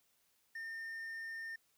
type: tone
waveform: triangle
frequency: 1814 Hz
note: A#6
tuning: 48 cents flat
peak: -40 dBFS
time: 0.55-1.56 s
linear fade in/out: 5 ms
effects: white hiss -75 dBFS RMS until 1.77 s